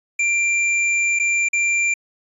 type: tone with dropouts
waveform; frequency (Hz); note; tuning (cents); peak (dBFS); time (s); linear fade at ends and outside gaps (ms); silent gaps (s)
square; 2368; D7; +14; -17; 0.19-1.94; 5; 1.19-1.197 / 1.487-1.531
effects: resampled to 24000 Hz